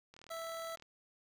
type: click train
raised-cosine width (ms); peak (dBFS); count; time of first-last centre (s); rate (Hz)
0.2; -38; 28; 0.14-0.824; 39.5
type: tone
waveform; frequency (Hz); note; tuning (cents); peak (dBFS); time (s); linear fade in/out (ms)
25% pulse; 659.3; E5; 0; -37; 0.3-0.76; 10
effects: none